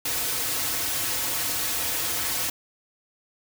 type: noise with comb filter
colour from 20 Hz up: white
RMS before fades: -27 dBFS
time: 0.05-2.5 s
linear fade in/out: 5 ms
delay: 5 ms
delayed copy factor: -0.9
effects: none